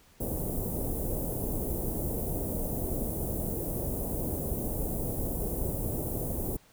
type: band-stop noise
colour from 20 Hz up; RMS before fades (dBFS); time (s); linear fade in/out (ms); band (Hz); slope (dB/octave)
pink; -32; 0.2-6.57; 10; 620 to 11000; 24
effects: pink hiss -60 dBFS RMS until 6.72 s